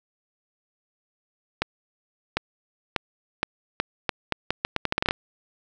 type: accelerating click train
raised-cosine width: 0.3 ms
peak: -6 dBFS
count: 17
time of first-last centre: 1.62-5.109 s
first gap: 750 ms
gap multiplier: 0.79
effects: none